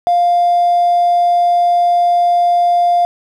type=tone with hard clipping; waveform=triangle; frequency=700 Hz; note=F5; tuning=4 cents sharp; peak=-9 dBFS; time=0.07-3.05 s; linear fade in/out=0 ms; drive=3 dB; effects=none